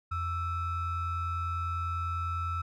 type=ring-modulated tone; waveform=triangle; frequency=620 Hz; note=D#5; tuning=6 cents flat; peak=-25 dBFS; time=0.11-2.62 s; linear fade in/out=10 ms; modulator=705 Hz; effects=none